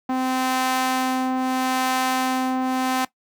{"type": "ring-modulated tone", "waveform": "sawtooth", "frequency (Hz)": 258.3, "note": "C4", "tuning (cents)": -22, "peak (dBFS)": -13, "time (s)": [0.09, 3.05], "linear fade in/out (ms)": 5, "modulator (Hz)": 517, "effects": ["noise-tail reverb RT60 0.1 s tail -18 dB re dry", "high-pass 100 Hz 12 dB/octave"]}